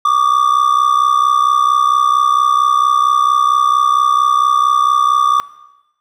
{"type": "ring-modulated tone", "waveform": "triangle", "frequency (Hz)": 1174.7, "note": "D6", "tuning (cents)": 0, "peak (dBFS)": -5, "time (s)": [0.05, 5.4], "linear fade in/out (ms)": 0, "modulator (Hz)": 32.2, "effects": ["noise-tail reverb RT60 1.0 s tail -19 dB re dry"]}